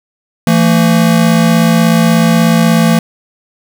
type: tone pair together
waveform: square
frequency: 168.8 / 225.3 Hz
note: E3 / A3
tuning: +41 / +41 cents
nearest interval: perfect fourth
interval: 500 cents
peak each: -10 dBFS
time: 0.47-2.99 s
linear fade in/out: 2 ms
effects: none